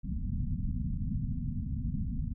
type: low-pass noise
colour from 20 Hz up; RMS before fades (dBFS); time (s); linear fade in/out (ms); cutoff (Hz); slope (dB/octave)
pink; -33; 0.03-2.34; 20; 250; 96
effects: none